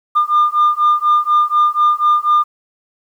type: beating tone pair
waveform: sine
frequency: 1203 / 1207.1 Hz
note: D6 / D6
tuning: +41 / +47 cents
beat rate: 4.1 Hz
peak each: -12 / -12 dBFS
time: 0.15-2.44 s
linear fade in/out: 20 ms
effects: tanh soft clip ceiling -6 dBFS + 8-bit